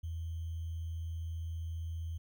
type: tone with sample-and-hold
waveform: sine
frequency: 82.41 Hz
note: E2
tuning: in tune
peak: -36 dBFS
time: 0.03-2.18 s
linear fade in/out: 10 ms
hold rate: 3150 Hz
effects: none